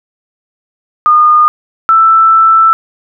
sine tone pair in turn, 1221 / 1325.2 Hz, D#6 / E6, -33 / +9 cents, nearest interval minor second, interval 142 cents, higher second, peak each -3 dBFS, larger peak neither, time 1.06-1.48 / 1.89-2.73 s, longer second, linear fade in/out 0 ms, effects none

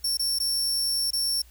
sawtooth tone with dropouts, 5450 Hz, F8, 43 cents flat, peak -21 dBFS, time 0.04-1.42 s, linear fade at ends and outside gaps 5 ms, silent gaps 0.172-0.194 / 0.388-0.4 / 1.107-1.131 s, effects added 60 Hz sine -50 dBFS peak until 1.5 s + white hiss -58 dBFS RMS until 1.5 s

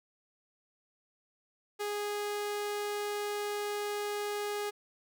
sawtooth tone, 413.4 Hz, G#4, 8 cents flat, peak -29 dBFS, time 1.79-4.71 s, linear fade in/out 20 ms, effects none

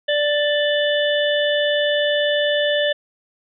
harmonic tone with a mistuned harmonic, 587.3 Hz, D5, in tune, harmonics 1 / 3 / 5 / 6, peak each -18 / -23 / -25 / -26 dBFS, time 0.08-2.93 s, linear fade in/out 10 ms, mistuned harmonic 5, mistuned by +24 cents, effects none

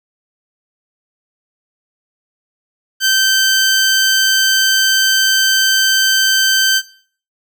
15% pulse tone, 1551 Hz, G6, 19 cents flat, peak -4 dBFS, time 3-6.82 s, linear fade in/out 50 ms, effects noise-tail reverb RT60 0.5 s tail -18 dB re dry

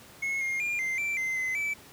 triangle tone with pitch steps, 2178 / 2129 / 2405 / 2086 / 2343 / 2071 / 2046 / 2311 Hz, C#7 / C7 / D7 / C7 / D7 / C7 / C7 / D7, -31 / +30 / +41 / -6 / -5 / -18 / -39 / -28 cents, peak -26 dBFS, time 0.22-1.74 s, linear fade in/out 10 ms, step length 190 ms, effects pink hiss -51 dBFS RMS until 1.92 s + high-pass 80 Hz 12 dB/octave

